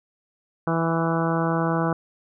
harmonic tone with a mistuned harmonic, 164.81 Hz, E3, in tune, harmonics 1 / 2 / 3 / 4 / 5 / 6 / 7 / 8 / 9, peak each -24 / -27 / -29 / -30 / -31 / -32 / -32 / -33 / -34 dBFS, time 0.67-1.93 s, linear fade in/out 2 ms, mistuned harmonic 6, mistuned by +17 cents, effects none

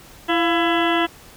harmonic tone with a mistuned harmonic, 334.2 Hz, E4, 24 cents sharp, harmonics 1 / 2 / 3 / 4 / 5 / 6 / 8 / 9 / 10, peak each -20 / -23 / -25 / -26 / -27 / -28 / -29 / -30 / -30 dBFS, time 0.28-1.07 s, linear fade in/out 20 ms, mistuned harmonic 2, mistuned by +68 cents, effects pink hiss -45 dBFS RMS until 1.36 s

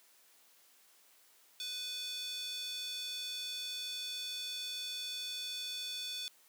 square tone with high-pass filter, 496.7 Hz, B4, 10 cents sharp, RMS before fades -41 dBFS, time 1.6-6.28 s, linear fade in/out 0 ms, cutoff 3700 Hz, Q 4.2, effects white hiss -65 dBFS RMS until 6.48 s + high-pass 300 Hz 12 dB/octave

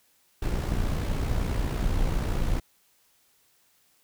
brown noise with amplitude modulation, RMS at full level -24 dBFS, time 0.42-2.6 s, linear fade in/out 5 ms, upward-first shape sine, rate 60.6 Hz, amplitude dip 50%, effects white hiss -65 dBFS RMS until 4.03 s

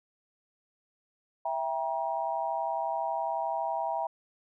sine chord, E diminished, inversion none, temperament just, 659.3 / 791.1 / 949.3 Hz, E5 / G5 / Bb5, 0 / +16 / +31 cents, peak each -33 dBFS, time 1.45-4.07 s, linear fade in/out 5 ms, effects none

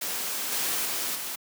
white noise with level steps, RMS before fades -31 / -28 / -30 / -34 dBFS, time 0.01-1.36 s, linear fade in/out 10 ms, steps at 0.52 / 0.85 / 1.15 s, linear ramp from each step 2 ms, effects high-pass 200 Hz 12 dB/octave

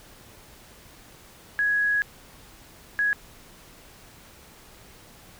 sine tone bursts at uneven times, 1668 Hz, G#6, 7 cents sharp, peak -20 dBFS, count 2, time 1.59-2.02 / 2.99-3.13 s, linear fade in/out 0 ms, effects pink hiss -50 dBFS RMS until 5.39 s

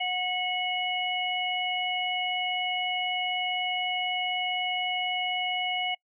harmonic tone, 731 Hz, F#5, 21 cents flat, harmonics 1 / 3 / 4, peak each -31 / -31 / -31 dBFS, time 0-5.95 s, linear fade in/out 10 ms, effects noise-tail reverb RT60 0.1 s tail -26 dB re dry

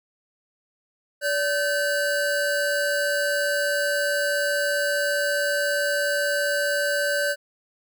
square tone pair together, 576 / 1537.7 Hz, D5 / G6, -34 / -34 cents, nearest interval octave + perfect fourth, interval 1700 cents, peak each -25 dBFS, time 1.21-7.36 s, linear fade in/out 50 ms, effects none

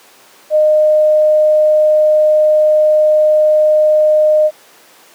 sine tone, 613 Hz, D#5, 26 cents flat, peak -6 dBFS, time 0.5-4.51 s, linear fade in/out 50 ms, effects pink hiss -43 dBFS RMS until 5.14 s + high-pass 400 Hz 12 dB/octave

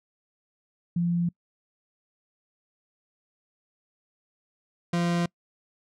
sine / 40% pulse tone pair in turn, 172.5 / 172.5 Hz, F3 / F3, -21 / -21 cents, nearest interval unison, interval 0 cents, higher neither, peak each -22 dBFS, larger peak neither, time 0.96-1.29 / 4.93-5.26 s, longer neither, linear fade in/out 5 ms, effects noise-tail reverb RT60 0.1 s tail -26 dB re dry + low-pass 7000 Hz 12 dB/octave

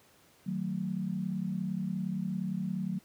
sine chord, D# diminished, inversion none, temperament just, 155.56 / 186.68 / 224 Hz, D#3 / F#3 / A3, 0 / +16 / +31 cents, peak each -38 / -32 / -38 dBFS, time 0.46-2.99 s, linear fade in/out 10 ms, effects pink hiss -62 dBFS RMS until 3.04 s + high-pass 100 Hz 12 dB/octave

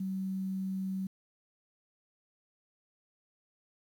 sine tone with quantisation, 190.4 Hz, F#3, 50 cents sharp, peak -32 dBFS, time 0-1.07 s, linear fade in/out 5 ms, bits 10, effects none

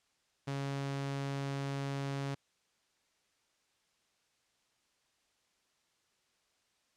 sawtooth tone, 138.59 Hz, C#3, in tune, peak -31 dBFS, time 0.47-2.35 s, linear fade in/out 10 ms, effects white hiss -75 dBFS RMS until 6.96 s + low-pass 7000 Hz 12 dB/octave

